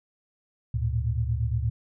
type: tone cluster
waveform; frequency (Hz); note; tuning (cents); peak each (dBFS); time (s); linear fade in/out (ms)
sine; 72.5 / 108.5 / 117.1; D2 / A2 / A#2; -22 / -24 / +8; -28; 0.74-1.7; 5
effects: none